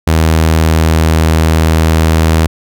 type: tone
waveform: sawtooth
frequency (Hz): 80.2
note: E2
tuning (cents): -47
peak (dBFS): -3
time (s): 0.07-2.47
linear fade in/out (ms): 5
effects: none